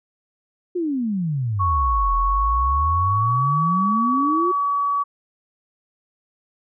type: exponential two-way sweep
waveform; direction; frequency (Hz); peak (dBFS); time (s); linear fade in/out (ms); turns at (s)
sine; down then up; 369.1 to 40.57 to 369.1; -20; 0.75-4.52; 10; 2.15
type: tone with pitch glide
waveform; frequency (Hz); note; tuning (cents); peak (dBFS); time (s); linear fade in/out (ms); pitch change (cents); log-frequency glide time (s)
sine; 1108.7 to 1136.6; C#6 to C#6; 0 to +43; -18; 1.59-5.04; 20; +43; 2.91-3.46
effects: none